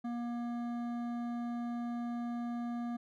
sine tone with hard clipping, 238.1 Hz, A#3, 37 cents sharp, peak -37 dBFS, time 0.04-2.97 s, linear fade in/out 10 ms, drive 11 dB, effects none

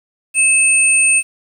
sine tone pair together, 2607 / 8769 Hz, E7 / C#9, -20 / -20 cents, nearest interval octave + major sixth, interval 2100 cents, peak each -12 dBFS, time 0.34-1.23 s, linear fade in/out 50 ms, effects 7-bit

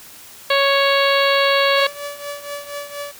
harmonic tone, 554.4 Hz, C#5, in tune, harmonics 1 / 2 / 3 / 4 / 5 / 6 / 7 / 8, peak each -17 / -20 / -22 / -23 / -24 / -25 / -25 / -26 dBFS, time 0.5-1.87 s, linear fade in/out 5 ms
sawtooth tone with tremolo, 576 Hz, D5, 34 cents flat, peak -21 dBFS, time 1.76-3.12 s, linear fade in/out 10 ms, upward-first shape triangle, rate 4.2 Hz, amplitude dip 80%
effects white hiss -41 dBFS RMS until 3.19 s

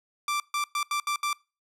sawtooth tone bursts at uneven times, 1174.7 Hz, D6, in tune, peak -22 dBFS, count 6, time 0.28-0.4 / 0.54-0.64 / 0.75-0.83 / 0.91-1 / 1.07-1.16 / 1.23-1.33 s, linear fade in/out 2 ms, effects noise-tail reverb RT60 0.3 s tail -24 dB re dry + low-pass 12000 Hz 12 dB/octave

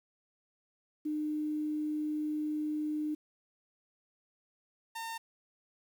sine / sawtooth tone pair in turn, 303.5 / 909.5 Hz, D#4 / A#5, -43 / -43 cents, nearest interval octave + perfect fifth, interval 1900 cents, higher second, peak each -31 / -34 dBFS, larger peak first, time 1.05-3.15 / 4.95-5.18 s, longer first, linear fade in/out 10 ms, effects 10-bit

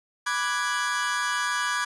40% pulse chord, G# half-diminished seventh, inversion first, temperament equal, 987.8 / 1174.7 / 1480 / 1661.2 Hz, B5 / D6 / F#6 / G#6, 0 / 0 / 0 / 0 cents, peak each -31 / -29 / -32 / -27 dBFS, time 0.26-1.85 s, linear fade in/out 10 ms, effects resampled to 22050 Hz

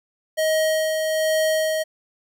square tone with tremolo, 630 Hz, D#5, 21 cents sharp, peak -18 dBFS, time 0.37-1.84 s, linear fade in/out 20 ms, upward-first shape sine, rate 1.2 Hz, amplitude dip 35%, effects none

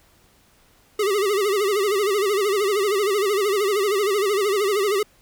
square tone with vibrato, 403.8 Hz, G#4, 49 cents flat, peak -19 dBFS, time 0.99-5.03 s, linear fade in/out 5 ms, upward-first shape sine, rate 13 Hz, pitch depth 110 cents each way, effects pink hiss -57 dBFS RMS until 5.21 s

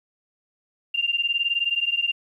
sine beating tone pair, 2781 / 2800 Hz, F7 / F7, -8 / +4 cents, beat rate 19 Hz, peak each -24 dBFS, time 0.94-2.12 s, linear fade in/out 10 ms, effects 10-bit

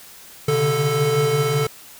square tone cluster, 128.6 / 141.5 / 147 / 439.6 Hz, C3 / C#3 / D3 / A4, -30 / +36 / +2 / -2 cents, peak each -26 / -28 / -24 / -20 dBFS, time 0.48-1.67 s, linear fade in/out 5 ms, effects white hiss -43 dBFS RMS until 1.99 s

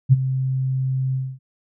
sine tone with ADSR envelope, 131.5 Hz, C3, 9 cents sharp, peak -6 dBFS, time 0.09-1.39 s, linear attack 35 ms, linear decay 27 ms, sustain -13 dB, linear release 250 ms, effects none

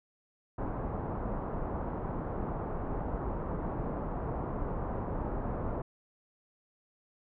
pink low-pass noise, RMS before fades -35 dBFS, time 0.58-5.82 s, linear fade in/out 5 ms, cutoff 1100 Hz, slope 24 dB/octave, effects none

